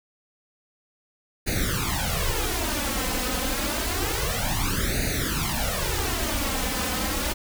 pink noise with flanger, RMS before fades -26 dBFS, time 1.46-7.34 s, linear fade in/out 20 ms, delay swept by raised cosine 0.46 to 3.96 ms, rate 0.28 Hz, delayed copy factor +0.95, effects none

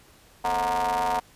40% pulse ring-modulated tone, 96.4 Hz, G2, 28 cents flat, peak -19 dBFS, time 0.44-1.2 s, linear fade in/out 10 ms, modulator 831 Hz, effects pink hiss -55 dBFS RMS until 1.35 s + resampled to 32000 Hz

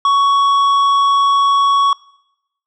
sine tone with tanh clipping, 1117 Hz, C#6, 13 cents sharp, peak -11 dBFS, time 0.05-1.93 s, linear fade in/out 2 ms, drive 8 dB, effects noise-tail reverb RT60 0.9 s tail -24 dB re dry

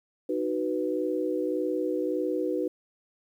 sine chord, B major, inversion first, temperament just, 308.7 / 370.4 / 493.9 Hz, D#4 / F#4 / B4, -14 / +2 / 0 cents, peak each -30 dBFS, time 0.29-2.68 s, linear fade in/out 5 ms, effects 10-bit

